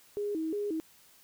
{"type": "tone with vibrato", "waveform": "sine", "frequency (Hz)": 362.6, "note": "F#4", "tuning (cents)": -35, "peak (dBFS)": -30, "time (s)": [0.17, 0.8], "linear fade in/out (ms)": 0, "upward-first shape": "square", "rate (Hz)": 2.8, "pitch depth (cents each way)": 220, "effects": ["white hiss -60 dBFS RMS until 1.23 s"]}